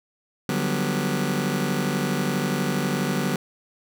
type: chord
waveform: sawtooth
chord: G major seventh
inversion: second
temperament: just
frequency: 147 / 183.75 / 196 / 245 Hz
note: D3 / F#3 / G3 / B3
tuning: +2 / -12 / 0 / -14 cents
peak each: -24 dBFS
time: 0.49-3.36 s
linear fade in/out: 2 ms
effects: none